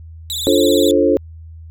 sawtooth tone with vibrato, 3700 Hz, A#7, 14 cents flat, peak -18 dBFS, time 0.3-0.91 s, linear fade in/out 0 ms, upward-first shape sine, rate 18 Hz, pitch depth 140 cents each way
sine chord, D minor seventh, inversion none, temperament equal with one note detuned, 293.7 / 349.2 / 440 / 533.3 Hz, D4 / F4 / A4 / C5, 0 / 0 / 0 / +33 cents, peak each -16 dBFS, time 0.47-1.17 s, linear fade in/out 0 ms
effects added 81 Hz sine -33 dBFS peak until 1.7 s

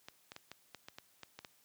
clicks, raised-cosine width 0.2 ms, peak -29 dBFS, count 10, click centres 0.085 / 0.319 / 0.364 / 0.516 / 0.747 / 0.885 / 0.985 / 1.233 / 1.39 / 1.448 s, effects white hiss -69 dBFS RMS until 1.64 s + high-pass 80 Hz 12 dB/octave

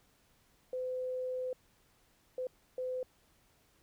sine tone bursts at uneven times, 509 Hz, C5, 48 cents flat, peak -34 dBFS, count 3, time 0.73-1.53 / 2.38-2.47 / 2.78-3.03 s, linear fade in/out 2 ms, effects pink hiss -69 dBFS RMS until 3.82 s

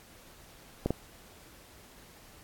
clicks, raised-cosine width 2 ms, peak -14 dBFS, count 2, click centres 0.86 / 0.906 s, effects pink hiss -55 dBFS RMS until 2.43 s + AAC 64 kbps

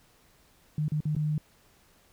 sine tone with dropouts, 151.8 Hz, D#3, 42 cents flat, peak -25 dBFS, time 0.78-1.38 s, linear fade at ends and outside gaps 2 ms, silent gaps 0.882-0.919 / 1.005-1.054 / 1.151-1.164 s, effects pink hiss -62 dBFS RMS until 2.12 s

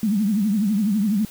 sine tone with vibrato, 207.7 Hz, G#3, in tune, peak -17 dBFS, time 0.03-1.25 s, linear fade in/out 2 ms, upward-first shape triangle, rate 12 Hz, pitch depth 170 cents each way, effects white hiss -43 dBFS RMS until 1.3 s

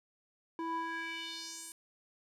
square tone with band-pass filter sweep, 329.6 Hz, E4, in tune, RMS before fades -40 dBFS, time 0.59-1.72 s, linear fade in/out 0 ms, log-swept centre 670 to 9900 Hz, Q 2.7, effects none

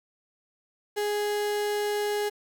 35% pulse tone, 415.1 Hz, G#4, 1 cent flat, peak -24 dBFS, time 0.96-2.3 s, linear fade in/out 20 ms, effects 9-bit

